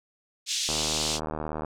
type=band-pass noise; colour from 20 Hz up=pink; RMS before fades=-29 dBFS; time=0.46-1.2 s; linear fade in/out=50 ms; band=3200 to 7400 Hz; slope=24 dB/octave
type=click train; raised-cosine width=1 ms; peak=-18 dBFS; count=75; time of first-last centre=0.69-1.647 s; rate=77.3 Hz
effects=none